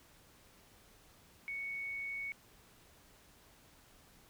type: tone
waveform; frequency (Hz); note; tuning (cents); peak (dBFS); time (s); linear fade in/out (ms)
sine; 2222; C#7; +4; -38; 1.48-2.32; 0
effects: pink hiss -63 dBFS RMS until 4.29 s